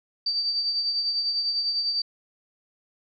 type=tone with tremolo; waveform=sine; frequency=4637 Hz; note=D8; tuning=23 cents flat; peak=-21 dBFS; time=0.26-2.02 s; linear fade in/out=5 ms; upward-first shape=triangle; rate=10 Hz; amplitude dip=50%; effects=none